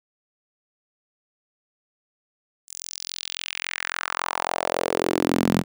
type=tone with high-pass filter sweep; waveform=sawtooth; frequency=43.65 Hz; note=F1; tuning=in tune; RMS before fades=-26 dBFS; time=2.67-5.64 s; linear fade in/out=50 ms; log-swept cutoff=7700 to 180 Hz; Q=2.6; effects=none